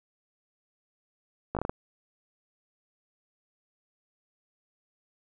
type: slowing click train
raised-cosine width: 1 ms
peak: -16 dBFS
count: 6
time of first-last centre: 1.55-1.695 s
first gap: 17 ms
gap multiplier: 1.27
effects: none